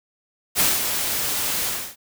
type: noise with ADSR envelope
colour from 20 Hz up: white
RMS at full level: -17 dBFS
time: 0.55-1.96 s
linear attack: 50 ms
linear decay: 200 ms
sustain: -7 dB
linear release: 300 ms
effects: none